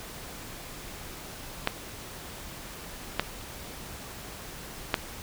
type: clicks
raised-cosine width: 0.3 ms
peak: -7 / -7 / -27 / -6 dBFS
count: 4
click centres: 1.674 / 3.196 / 3.412 / 4.942 s
effects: pink hiss -42 dBFS RMS until 5.22 s